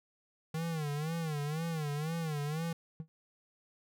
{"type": "tone with vibrato", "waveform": "square", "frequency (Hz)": 155.56, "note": "D#3", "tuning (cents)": 0, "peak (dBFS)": -34, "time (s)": [0.54, 2.73], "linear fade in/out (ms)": 5, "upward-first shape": "sine", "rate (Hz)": 2, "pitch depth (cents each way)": 130}
{"type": "tone with exponential decay", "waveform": "triangle", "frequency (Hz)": 159.4, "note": "D#3", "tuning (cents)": 42, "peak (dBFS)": -32, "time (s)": [3, 3.08], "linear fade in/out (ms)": 0, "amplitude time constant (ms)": 17}
{"effects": []}